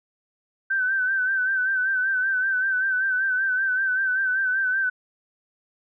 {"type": "tone with vibrato", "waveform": "sine", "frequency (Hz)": 1537, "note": "G6", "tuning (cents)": -35, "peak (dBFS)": -20, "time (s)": [0.7, 4.9], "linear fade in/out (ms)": 10, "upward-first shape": "sine", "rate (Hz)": 5.2, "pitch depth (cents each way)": 52, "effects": []}